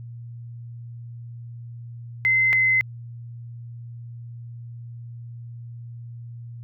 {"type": "tone pair in turn", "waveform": "sine", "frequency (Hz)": [2063, 2054], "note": ["C7", "C7"], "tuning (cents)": [-25, -33], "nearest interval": "unison", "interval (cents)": 8, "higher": "first", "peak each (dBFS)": -16, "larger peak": "neither", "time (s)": [[2.25, 2.53], [2.53, 2.81]], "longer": "neither", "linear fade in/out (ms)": 0, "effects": ["added 118 Hz sine -35 dBFS peak until 6.63 s"]}